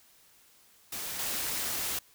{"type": "noise with level steps", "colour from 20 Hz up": "white", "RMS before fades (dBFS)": [-37, -33], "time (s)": [0.92, 1.99], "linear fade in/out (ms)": 5, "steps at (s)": 1.19, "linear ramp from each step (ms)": 2, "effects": ["white hiss -61 dBFS RMS until 2.14 s"]}